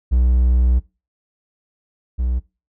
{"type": "tone pair in turn", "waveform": "triangle", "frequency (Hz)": [61.74, 61.74], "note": ["B1", "B1"], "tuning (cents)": [0, 0], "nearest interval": "unison", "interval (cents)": 0, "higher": "neither", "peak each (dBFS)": [-10, -15], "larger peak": "first", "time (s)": [[0.11, 0.8], [2.18, 2.4]], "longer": "first", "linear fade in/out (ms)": 20, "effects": ["noise-tail reverb RT60 0.3 s tail -22 dB re dry"]}